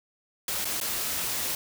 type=noise with dropouts; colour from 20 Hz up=white; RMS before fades=-30 dBFS; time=0.48-1.55 s; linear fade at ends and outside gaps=2 ms; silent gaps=0.647-0.653 / 0.802-0.812 s; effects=none